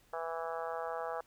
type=harmonic tone; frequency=164.81 Hz; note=E3; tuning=in tune; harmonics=3 / 4 / 5 / 6 / 7 / 8 / 9 / 10; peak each=-41 / -41 / -42 / -47 / -45 / -46 / -52 / -52 dBFS; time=0.13-1.21 s; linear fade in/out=5 ms; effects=pink hiss -67 dBFS RMS until 1.26 s